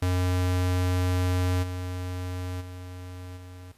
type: tone with level steps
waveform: square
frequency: 90.7 Hz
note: F#2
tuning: 34 cents flat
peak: -23 / -31 / -38 / -42 dBFS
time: 0.02-3.72 s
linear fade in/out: 5 ms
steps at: 1.62 / 2.6 / 3.36 s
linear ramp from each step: 20 ms
effects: pink hiss -61 dBFS RMS until 3.77 s + resampled to 32000 Hz